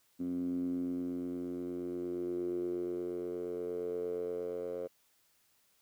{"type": "tone with band-pass filter sweep", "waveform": "10% pulse", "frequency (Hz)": 88.5, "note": "F2", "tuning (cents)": 23, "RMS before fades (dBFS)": -37, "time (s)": [0.19, 4.88], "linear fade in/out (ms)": 20, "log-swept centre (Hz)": [250, 500], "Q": 7.2, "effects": ["white hiss -71 dBFS RMS until 5.81 s"]}